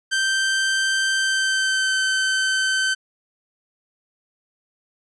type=tone with pitch glide; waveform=sawtooth; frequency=1562 to 1538.7 Hz; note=G6 to G6; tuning=-7 to -33 cents; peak=-15 dBFS; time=0.11-2.95 s; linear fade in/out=20 ms; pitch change=-26 cents; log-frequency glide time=1.15-1.96 s; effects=resampled to 22050 Hz